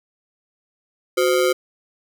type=ring-modulated tone; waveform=square; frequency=441.1 Hz; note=A4; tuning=4 cents sharp; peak=-13 dBFS; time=1.17-1.53 s; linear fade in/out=10 ms; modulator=73.1 Hz; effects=none